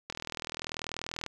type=click train; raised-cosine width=0.2 ms; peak=-18 dBFS; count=48; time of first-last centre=0.1-1.263 s; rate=40.4 Hz; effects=none